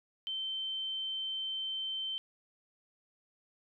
sine tone, 3100 Hz, G7, 20 cents flat, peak -34 dBFS, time 0.27-2.18 s, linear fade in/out 0 ms, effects none

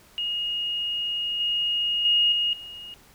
sine tone with level steps, 2864 Hz, F7, 43 cents sharp, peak -25 / -22 / -17 / -21 / -37 dBFS, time 0.18-2.94 s, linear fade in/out 0 ms, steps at 1.4 / 2.05 / 2.32 / 2.53 s, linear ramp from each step 2 ms, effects pink hiss -54 dBFS RMS until 3.14 s

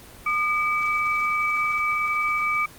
sine tone pair together, 1215 / 2297 Hz, D#6 / D7, -42 / -39 cents, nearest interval major seventh, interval 1103 cents, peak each -23 dBFS, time 0.26-2.66 s, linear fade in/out 5 ms, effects pink hiss -45 dBFS RMS until 2.78 s + Opus 24 kbps

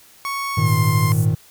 30% pulse tone with pitch glide, 1108.7 to 1053.8 Hz, C#6 to C6, 0 to +12 cents, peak -20 dBFS, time 0.25-1.12 s, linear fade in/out 0 ms, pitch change -88 cents, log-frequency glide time 0.55-0.74 s
triangle chord, Ab suspended second, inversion none, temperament equal, 103.83 / 116.54 / 155.56 Hz, Ab2 / Bb2 / Eb3, 0 / 0 / 0 cents, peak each -17 dBFS, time 0.57-1.35 s, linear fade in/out 10 ms
pink band-pass noise, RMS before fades -34 dBFS, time 0.65-1.26 s, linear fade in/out 20 ms, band 7900 to 16000 Hz, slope 24 dB/octave
effects white hiss -49 dBFS RMS until 1.5 s

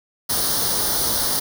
white noise with comb filter, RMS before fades -21 dBFS, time 0.29-1.4 s, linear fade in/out 10 ms, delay 0.2 ms, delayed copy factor +0.8, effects none

